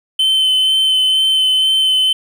triangle tone with vibrato, 3066 Hz, G7, 39 cents flat, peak -9 dBFS, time 0.19-2.13 s, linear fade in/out 5 ms, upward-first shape sine, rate 2.1 Hz, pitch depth 12 cents each way, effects 8-bit

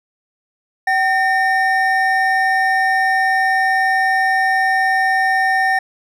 triangle tone pair together, 764 / 1819.8 Hz, G5 / A#6, -45 / -42 cents, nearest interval octave + minor third, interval 1503 cents, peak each -14 dBFS, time 0.87-5.79 s, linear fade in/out 5 ms, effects none

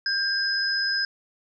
sine tone pair together, 1594 / 5061 Hz, G6 / D#8, +28 / +29 cents, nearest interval octave + minor sixth, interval 2001 cents, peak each -25 dBFS, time 0.06-1.05 s, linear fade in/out 2 ms, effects none

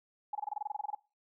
sine tone bursts, 834 Hz, G#5, 7 cents sharp, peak -32 dBFS, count 14, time 0.33-0.95 s, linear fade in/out 5 ms, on 22 ms, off 24 ms, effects noise-tail reverb RT60 0.3 s tail -21 dB re dry

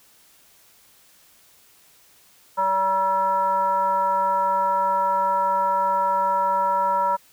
sine tone with frequency modulation, 956 Hz, A#5, 43 cents sharp, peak -18 dBFS, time 2.57-7.17 s, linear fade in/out 20 ms, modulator 383 Hz, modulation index 0.72, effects white hiss -55 dBFS RMS until 7.32 s

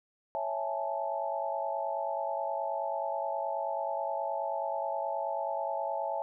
sine chord, A major seventh, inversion first, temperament equal, 554.4 / 659.3 / 830.6 / 880 Hz, C#5 / E5 / G#5 / A5, 0 / 0 / 0 / 0 cents, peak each -37 / -35 / -37 / -36 dBFS, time 0.35-6.22 s, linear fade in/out 0 ms, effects none

